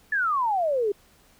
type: exponential sweep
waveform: sine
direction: down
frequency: 1760 to 392 Hz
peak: -21 dBFS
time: 0.12-0.92 s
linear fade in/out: 5 ms
effects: pink hiss -58 dBFS RMS until 1.39 s